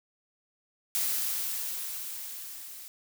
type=noise with level ramp; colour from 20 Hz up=blue; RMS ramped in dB=-28 to -45 dBFS; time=0.95-2.88 s; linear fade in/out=0 ms; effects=none